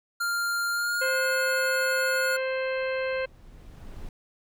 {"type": "tone with pitch glide", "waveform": "square", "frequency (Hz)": [1396.9, 1441.2], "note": ["F6", "F#6"], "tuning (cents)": [0, -46], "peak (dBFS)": -26, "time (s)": [0.2, 2.37], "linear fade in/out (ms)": 10, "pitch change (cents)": 54, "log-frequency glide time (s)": [0.71, 1.14]}
{"type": "harmonic tone", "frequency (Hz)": 523.3, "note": "C5", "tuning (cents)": 0, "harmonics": [1, 2, 3, 4, 5, 6, 8], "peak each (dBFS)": [-27, -39, -35, -38, -38, -47, -47], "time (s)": [1.01, 3.26], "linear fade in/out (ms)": 10}
{"type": "noise with exponential growth", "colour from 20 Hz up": "brown", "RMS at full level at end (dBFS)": -39, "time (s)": [1.46, 4.09], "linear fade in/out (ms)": 2, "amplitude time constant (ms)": 570}
{"effects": []}